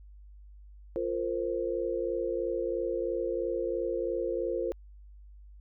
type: chord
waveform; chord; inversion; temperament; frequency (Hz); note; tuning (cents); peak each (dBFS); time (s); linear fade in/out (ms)
sine; F suspended fourth; none; equal with one note detuned; 349.2 / 460.3 / 523.3; F4 / Bb4 / C5; 0 / -22 / 0; -33; 0.96-4.72; 0
effects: added 50 Hz sine -48 dBFS peak until 5.6 s